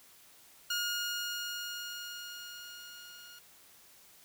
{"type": "tone with level ramp", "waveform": "15% pulse", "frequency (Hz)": 1429, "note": "F6", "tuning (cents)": 39, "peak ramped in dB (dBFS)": [-24, -44], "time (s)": [0.7, 3.39], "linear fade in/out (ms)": 5, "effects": ["white hiss -59 dBFS RMS until 4.24 s"]}